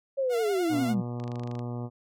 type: linear sweep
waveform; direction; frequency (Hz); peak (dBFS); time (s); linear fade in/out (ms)
sine; down; 555 to 175.1; -24; 0.17-1.02; 20
type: tone with vibrato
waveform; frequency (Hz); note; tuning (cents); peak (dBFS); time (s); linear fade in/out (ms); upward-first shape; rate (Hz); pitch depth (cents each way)
sawtooth; 700; F5; +4; -29; 0.29-0.95; 50; triangle; 10; 83
type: harmonic tone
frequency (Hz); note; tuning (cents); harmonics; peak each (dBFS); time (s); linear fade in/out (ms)
120.9; B2; -36; 1 / 2 / 3 / 4 / 5 / 6 / 7 / 8 / 9 / 10; -33 / -37 / -43 / -44 / -47 / -48 / -50 / -54 / -53 / -55; 0.69-1.9; 50
type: click train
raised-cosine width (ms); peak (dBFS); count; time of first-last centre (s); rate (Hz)
0.2; -29; 11; 1.2-1.592; 25.5
effects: none